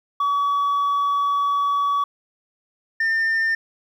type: tone pair in turn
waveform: sine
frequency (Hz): 1136 / 1803.3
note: C#6 / A6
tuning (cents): +42 / +42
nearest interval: minor sixth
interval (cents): 800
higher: second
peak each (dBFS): -15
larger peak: neither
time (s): 0.2-2.04 / 3-3.55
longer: first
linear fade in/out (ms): 5
effects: tanh soft clip ceiling -17 dBFS + 9-bit